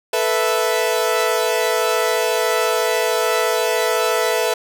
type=chord; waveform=sawtooth; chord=A suspended second; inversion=none; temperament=equal; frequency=440 / 493.9 / 659.3 Hz; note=A4 / B4 / E5; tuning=0 / 0 / 0 cents; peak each=-17 dBFS; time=0.13-4.54 s; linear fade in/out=5 ms; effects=none